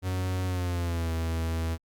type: tone with pitch glide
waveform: 45% pulse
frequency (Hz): 92.5 to 81.93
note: F#2 to E2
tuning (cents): 0 to -10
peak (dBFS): -27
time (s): 0.02-1.78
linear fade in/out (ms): 50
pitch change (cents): -210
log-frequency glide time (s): 0.45-1.11
effects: Opus 48 kbps